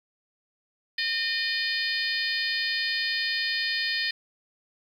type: harmonic tone with a mistuned harmonic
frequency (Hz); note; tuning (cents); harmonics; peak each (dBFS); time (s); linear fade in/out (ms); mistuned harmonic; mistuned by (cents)
610; D#5; -34; 3 / 4 / 5 / 6 / 7 / 8; -29 / -34 / -36 / -35 / -32 / -32; 0.98-4.11; 5; 6; -20
effects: 9-bit